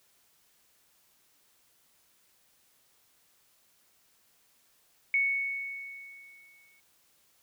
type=tone with exponential decay; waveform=sine; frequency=2217 Hz; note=C#7; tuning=in tune; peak=-22 dBFS; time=5.14-6.8 s; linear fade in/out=1 ms; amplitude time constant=360 ms; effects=white hiss -67 dBFS RMS until 7.42 s